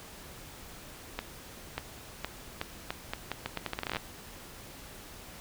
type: accelerating click train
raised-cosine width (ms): 0.3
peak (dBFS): -16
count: 20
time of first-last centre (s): 1.19-3.968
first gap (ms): 590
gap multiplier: 0.79
effects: pink hiss -48 dBFS RMS until 5.4 s